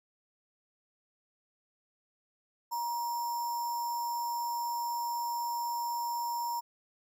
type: tone with sample-and-hold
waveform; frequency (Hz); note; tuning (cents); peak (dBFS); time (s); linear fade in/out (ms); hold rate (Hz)
sine; 948; A#5; +29; -31; 2.71-6.61; 20; 6300
effects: none